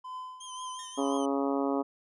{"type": "tone with tremolo", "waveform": "triangle", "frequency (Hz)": 1018, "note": "C6", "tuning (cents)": -48, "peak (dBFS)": -34, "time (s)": [0.04, 1.18], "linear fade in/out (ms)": 10, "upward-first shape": "triangle", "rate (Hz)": 2, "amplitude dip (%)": 80}
{"type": "tone with vibrato", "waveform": "20% pulse", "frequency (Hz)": 3136, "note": "G7", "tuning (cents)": 0, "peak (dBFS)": -37, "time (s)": [0.4, 1.26], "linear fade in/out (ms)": 10, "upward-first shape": "triangle", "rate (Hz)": 5.6, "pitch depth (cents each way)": 71}
{"type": "tone with exponential decay", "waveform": "10% pulse", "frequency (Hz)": 1824, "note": "A#6", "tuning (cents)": -38, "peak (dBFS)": -36, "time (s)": [0.79, 1.25], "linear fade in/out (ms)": 2, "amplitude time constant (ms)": 99}
{"type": "harmonic tone", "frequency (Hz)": 138.59, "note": "C#3", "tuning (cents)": 0, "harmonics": [2, 3, 4, 5, 6, 7, 8, 9], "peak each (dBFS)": [-29, -33, -35, -37, -39, -40, -41, -42], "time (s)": [0.97, 1.83], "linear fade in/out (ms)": 20}
{"effects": ["resampled to 24000 Hz"]}